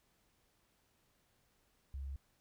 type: tone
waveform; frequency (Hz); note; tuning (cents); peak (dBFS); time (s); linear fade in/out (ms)
sine; 68.2; C#2; -28; -40; 1.94-2.16; 0
effects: pink hiss -75 dBFS RMS until 2.4 s